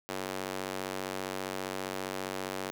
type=tone with high-pass filter; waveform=square; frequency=47.51 Hz; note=F#1; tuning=47 cents sharp; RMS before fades=-37 dBFS; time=0.09-2.71 s; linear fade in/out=0 ms; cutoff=370 Hz; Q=0.83; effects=none